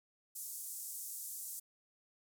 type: band-pass noise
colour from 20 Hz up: white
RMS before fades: -45 dBFS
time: 0.35-1.6 s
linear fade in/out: 10 ms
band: 6900 to 14000 Hz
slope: 24 dB/octave
effects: none